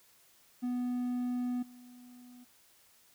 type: tone with level steps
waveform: triangle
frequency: 246.9 Hz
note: B3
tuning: in tune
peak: -29 / -49 dBFS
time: 0.62-2.45 s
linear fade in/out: 20 ms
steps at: 1.62 s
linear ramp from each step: 10 ms
effects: white hiss -64 dBFS RMS until 3.14 s